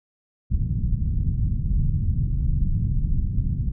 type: low-pass noise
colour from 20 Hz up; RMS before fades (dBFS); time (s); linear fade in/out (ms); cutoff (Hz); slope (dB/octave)
pink; -22; 0.5-3.72; 20; 160; 24
effects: none